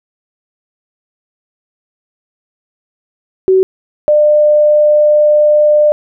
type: tone pair in turn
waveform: sine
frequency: 377.5 / 599.2 Hz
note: F#4 / D5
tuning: +35 / +35 cents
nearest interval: minor sixth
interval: 800 cents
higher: second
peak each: -5 dBFS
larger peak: neither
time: 3.48-3.63 / 4.08-5.92 s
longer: second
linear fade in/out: 0 ms
effects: none